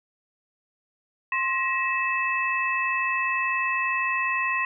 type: tone cluster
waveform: sine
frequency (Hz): 1055 / 1899 / 2616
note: C6 / A#6 / E7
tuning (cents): +14 / +32 / -14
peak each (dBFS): -27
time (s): 1.32-4.65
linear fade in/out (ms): 2
effects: none